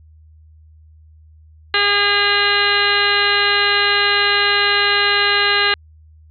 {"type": "harmonic tone", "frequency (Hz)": 406.9, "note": "G#4", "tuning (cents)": -35, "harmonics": [1, 2, 3, 4, 5, 6, 7, 8, 9, 10], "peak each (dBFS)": [-24, -26, -22, -18, -21, -27, -20, -28, -27, -21], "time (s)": [1.74, 5.74], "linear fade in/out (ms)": 2, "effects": ["added 78 Hz sine -43 dBFS peak until 6.3 s"]}